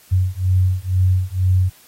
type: beating tone pair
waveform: sine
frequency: 91.5 / 93.6 Hz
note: F#2 / F#2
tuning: -19 / +20 cents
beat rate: 2.1 Hz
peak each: -17 dBFS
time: 0.11-1.7 s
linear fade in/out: 20 ms
effects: white hiss -49 dBFS RMS until 1.87 s + AAC 48 kbps